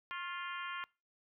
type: harmonic tone with a mistuned harmonic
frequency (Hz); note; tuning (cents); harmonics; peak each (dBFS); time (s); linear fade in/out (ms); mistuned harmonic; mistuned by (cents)
349.2; F4; 0; 3 / 4 / 5 / 6 / 7 / 8 / 9; -43 / -45 / -47 / -49 / -50 / -51 / -52; 0.11-0.84; 0; 3; +44
effects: noise-tail reverb RT60 0.3 s tail -24 dB re dry